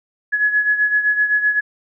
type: beating tone pair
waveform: sine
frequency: 1690 / 1697.8 Hz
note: G#6 / G#6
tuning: +30 / +38 cents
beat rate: 7.8 Hz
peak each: -15 / -21 dBFS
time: 0.32-1.61 s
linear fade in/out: 20 ms
effects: none